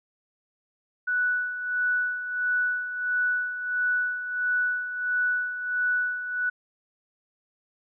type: tone with tremolo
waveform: sine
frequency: 1480 Hz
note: F#6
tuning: in tune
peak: -21 dBFS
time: 1.07-6.5 s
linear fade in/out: 10 ms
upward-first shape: sine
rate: 1.5 Hz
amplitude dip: 65%
effects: none